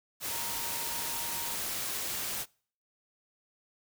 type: tone in noise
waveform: sine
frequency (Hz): 932.3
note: A#5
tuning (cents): 0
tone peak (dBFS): -43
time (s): 0.27-1.58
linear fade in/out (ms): 50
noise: white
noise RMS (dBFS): -35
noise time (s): 0.2-2.46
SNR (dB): -11
effects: noise-tail reverb RT60 0.5 s tail -26 dB re dry